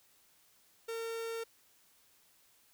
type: tone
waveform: 45% pulse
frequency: 456.1 Hz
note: A#4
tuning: 38 cents flat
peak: -37 dBFS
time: 0.88-1.44 s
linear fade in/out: 10 ms
effects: white hiss -67 dBFS RMS until 2.73 s